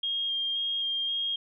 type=tone with vibrato; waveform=sine; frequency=3229 Hz; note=G#7; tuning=49 cents flat; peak=-27 dBFS; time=0.03-1.36 s; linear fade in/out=5 ms; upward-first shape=square; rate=1.9 Hz; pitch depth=11 cents each way; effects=none